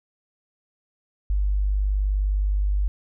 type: tone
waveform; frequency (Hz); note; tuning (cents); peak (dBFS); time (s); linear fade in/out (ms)
sine; 49.69; G1; +24; -19; 1.3-2.88; 0
effects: none